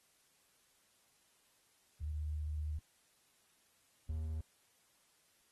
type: tone pair in turn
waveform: sine / triangle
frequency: 76 / 78.59 Hz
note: D#2 / D#2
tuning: -40 / +18 cents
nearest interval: minor second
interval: 58 cents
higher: second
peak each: -36 / -35 dBFS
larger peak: second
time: 2.01-2.79 / 4.09-4.41 s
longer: first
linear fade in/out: 5 ms
effects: white hiss -72 dBFS RMS until 5.51 s + AAC 32 kbps